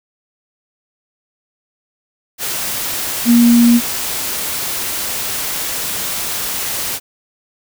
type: tone in noise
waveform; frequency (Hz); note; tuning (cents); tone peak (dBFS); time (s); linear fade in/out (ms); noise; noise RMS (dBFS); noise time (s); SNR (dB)
sine; 236.9; A#3; +28; -6; 3.25-3.81; 50; white; -21; 2.38-7; +12
effects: none